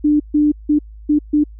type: tone bursts at uneven times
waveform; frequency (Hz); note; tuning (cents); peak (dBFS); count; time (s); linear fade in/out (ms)
sine; 297.7; D4; +24; -10; 5; 0.04-0.2 / 0.34-0.52 / 0.69-0.79 / 1.09-1.19 / 1.33-1.44; 10
effects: added 53 Hz sine -34 dBFS peak until 1.59 s